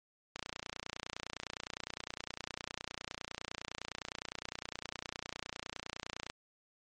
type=click train; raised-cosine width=0.2 ms; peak=-21 dBFS; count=178; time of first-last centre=0.36-6.3 s; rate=29.8 Hz; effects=MP3 48 kbps